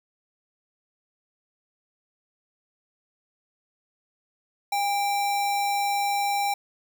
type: tone with sample-and-hold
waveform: sine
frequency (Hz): 809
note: G#5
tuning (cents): -46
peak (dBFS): -22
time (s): 4.72-6.54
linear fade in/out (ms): 5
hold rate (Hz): 3150
effects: none